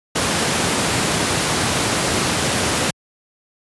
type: high-pass noise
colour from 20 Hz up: pink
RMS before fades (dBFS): -19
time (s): 0.15-2.91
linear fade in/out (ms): 10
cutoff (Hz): 100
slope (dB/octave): 12
effects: high-pass 60 Hz 12 dB/octave + resampled to 24000 Hz